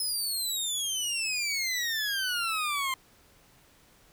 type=exponential sweep; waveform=20% pulse; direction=down; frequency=5170 to 1043 Hz; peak=-23 dBFS; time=0-2.94 s; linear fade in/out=2 ms; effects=pink hiss -60 dBFS RMS until 4.12 s